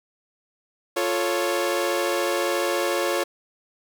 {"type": "chord", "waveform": "sawtooth", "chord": "F augmented", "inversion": "none", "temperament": "equal", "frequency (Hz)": [349.2, 440, 554.4], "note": ["F4", "A4", "C#5"], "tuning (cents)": [0, 0, 0], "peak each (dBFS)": [-22, -25, -21], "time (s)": [0.96, 3.24], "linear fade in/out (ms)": 10, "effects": []}